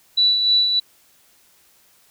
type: tone with tremolo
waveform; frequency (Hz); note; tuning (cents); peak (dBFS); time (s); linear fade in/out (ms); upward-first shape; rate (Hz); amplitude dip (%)
sine; 3951; B7; 0; -12; 0.17-0.8; 10; sine; 3.3; 45
effects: white hiss -56 dBFS RMS until 2.1 s